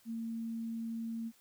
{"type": "tone", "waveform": "sine", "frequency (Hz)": 227.8, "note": "A#3", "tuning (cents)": -40, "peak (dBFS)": -36, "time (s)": [0.05, 1.32], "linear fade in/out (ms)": 50, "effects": ["white hiss -66 dBFS RMS until 1.4 s"]}